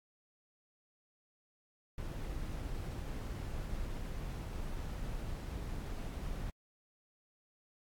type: noise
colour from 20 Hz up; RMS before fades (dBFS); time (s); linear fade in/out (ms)
brown; -40; 1.98-6.5; 2
effects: AAC 64 kbps